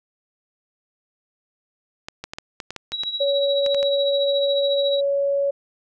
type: clicks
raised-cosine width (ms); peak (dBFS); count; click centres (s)
0.2; -14; 12; 2.085 / 2.24 / 2.335 / 2.385 / 2.602 / 2.706 / 2.763 / 2.92 / 3.035 / 3.663 / 3.746 / 3.829
type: tone with tremolo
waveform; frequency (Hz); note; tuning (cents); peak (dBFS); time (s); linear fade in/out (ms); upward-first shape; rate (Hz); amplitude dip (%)
sine; 3880; B7; -31; -21; 2.92-5.01; 20; triangle; 14; 75
type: tone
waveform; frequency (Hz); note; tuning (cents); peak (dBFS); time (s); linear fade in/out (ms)
sine; 560; C#5; +18; -18; 3.2-5.51; 10
effects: none